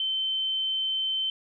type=tone; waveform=sine; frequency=3086 Hz; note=G7; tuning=28 cents flat; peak=-25 dBFS; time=0-1.3 s; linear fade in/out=2 ms; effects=none